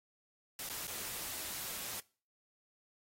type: noise with dropouts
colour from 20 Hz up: white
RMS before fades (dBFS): -42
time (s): 0.59-2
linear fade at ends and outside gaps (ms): 2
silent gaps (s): 0.691-0.698 / 0.871-0.877
effects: noise-tail reverb RT60 0.4 s tail -23 dB re dry + AAC 48 kbps